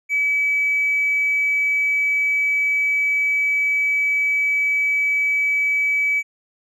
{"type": "tone", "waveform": "triangle", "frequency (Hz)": 2289, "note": "D7", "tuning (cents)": -45, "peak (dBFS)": -13, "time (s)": [0.09, 6.23], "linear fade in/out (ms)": 50, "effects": ["tanh soft clip ceiling -14 dBFS", "resampled to 32000 Hz"]}